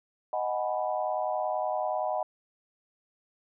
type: chord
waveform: sine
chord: G# minor seventh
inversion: second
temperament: equal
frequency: 622.3 / 740 / 830.6 / 987.8 Hz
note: D#5 / F#5 / G#5 / B5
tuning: 0 / 0 / 0 / 0 cents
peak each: -31 / -31 / -36 / -36 dBFS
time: 0.33-2.23 s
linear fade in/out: 2 ms
effects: none